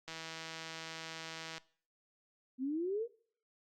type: click train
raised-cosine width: 0.2 ms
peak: -27 dBFS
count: 244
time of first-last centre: 0.08-1.58 s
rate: 162 Hz
type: exponential sweep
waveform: sine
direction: up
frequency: 248.8 to 485.2 Hz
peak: -33 dBFS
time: 2.58-3.08 s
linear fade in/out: 50 ms
effects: noise-tail reverb RT60 0.5 s tail -21 dB re dry + Opus 48 kbps